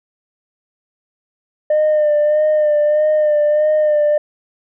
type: tone with vibrato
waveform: sine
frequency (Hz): 604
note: D5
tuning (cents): +48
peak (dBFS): -9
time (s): 1.7-4.18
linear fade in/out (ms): 5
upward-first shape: sine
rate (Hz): 1.6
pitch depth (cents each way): 30
effects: tanh soft clip ceiling -9 dBFS